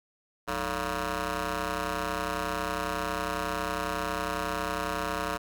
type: ring-modulated tone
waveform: 10% pulse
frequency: 130 Hz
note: C3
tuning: 11 cents flat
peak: -18 dBFS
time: 0.47-5.38 s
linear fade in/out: 20 ms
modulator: 829 Hz
effects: none